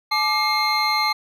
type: tone cluster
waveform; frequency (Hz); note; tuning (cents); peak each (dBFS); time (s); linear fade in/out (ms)
triangle; 857 / 1185 / 2136 / 4156; A5 / D6 / C7 / C8; -46 / +15 / +35 / -12; -22; 0.11-1.13; 10
effects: none